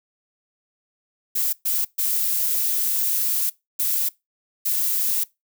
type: noise bursts at uneven times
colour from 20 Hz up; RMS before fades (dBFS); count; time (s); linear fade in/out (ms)
violet; -22; 5; 1.35-1.53 / 1.65-1.85 / 1.98-3.5 / 3.79-4.09 / 4.65-5.24; 10
effects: noise-tail reverb RT60 0.2 s tail -22 dB re dry